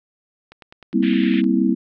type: click train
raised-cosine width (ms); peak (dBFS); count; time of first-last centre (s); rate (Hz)
0.3; -25; 10; 0.52-1.441; 9.77
type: chord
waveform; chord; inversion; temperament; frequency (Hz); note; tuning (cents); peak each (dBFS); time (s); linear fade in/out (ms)
sine; C dominant seventh; second; just; 196.22 / 235.5 / 261.6 / 327; G3 / Bb3 / C4 / E4; +2 / +18 / 0 / -14; -20; 0.93-1.75; 20
type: band-pass noise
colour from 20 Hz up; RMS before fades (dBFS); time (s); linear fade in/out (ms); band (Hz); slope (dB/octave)
pink; -32; 1.02-1.42; 20; 1700 to 3400; 48
effects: none